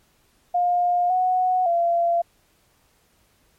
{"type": "tone with pitch steps", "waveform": "sine", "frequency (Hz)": [709, 737, 685], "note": ["F5", "F#5", "F5"], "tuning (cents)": [26, -7, -34], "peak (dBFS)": -17, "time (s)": [0.54, 2.22], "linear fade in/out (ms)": 10, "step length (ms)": 560, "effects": ["pink hiss -62 dBFS RMS until 3.58 s", "MP3 64 kbps"]}